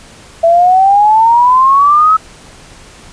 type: exponential sweep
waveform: sine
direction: up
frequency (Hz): 659.3 to 1300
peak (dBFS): -4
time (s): 0.43-2.17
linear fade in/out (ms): 10
effects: pink hiss -37 dBFS RMS until 3.12 s + resampled to 22050 Hz